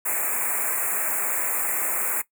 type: band-stop noise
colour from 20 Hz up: white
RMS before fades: -25 dBFS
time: 0.05-2.22 s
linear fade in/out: 10 ms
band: 2500 to 7100 Hz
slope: 96 dB/octave
effects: noise-tail reverb RT60 0.1 s tail -18 dB re dry + high-pass 400 Hz 12 dB/octave